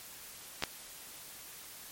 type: clicks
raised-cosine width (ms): 0.2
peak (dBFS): -16 / -12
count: 2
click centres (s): 0.624 / 0.637
effects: white hiss -49 dBFS RMS until 1.91 s + MP3 64 kbps